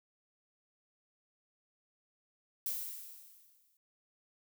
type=noise with exponential decay; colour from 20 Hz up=violet; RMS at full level=-35 dBFS; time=2.66-3.77 s; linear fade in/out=1 ms; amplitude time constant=240 ms; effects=none